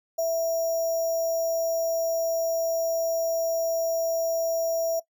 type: tone with sample-and-hold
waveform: sine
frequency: 659.3 Hz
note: E5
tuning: in tune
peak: -22 dBFS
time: 0.18-5 s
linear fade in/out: 10 ms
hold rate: 6300 Hz
effects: noise-tail reverb RT60 0.1 s tail -20 dB re dry